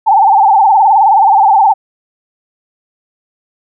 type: tone with vibrato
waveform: sine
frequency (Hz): 830.6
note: G#5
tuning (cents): 0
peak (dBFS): -4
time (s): 0.06-1.74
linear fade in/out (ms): 20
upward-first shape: sine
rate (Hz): 19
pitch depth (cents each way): 140
effects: none